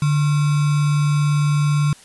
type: tone with sample-and-hold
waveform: sine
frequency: 147 Hz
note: D3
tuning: 2 cents sharp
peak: -14 dBFS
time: 0.02-1.93 s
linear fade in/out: 2 ms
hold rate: 1225 Hz
effects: white hiss -46 dBFS RMS until 2.04 s + resampled to 24000 Hz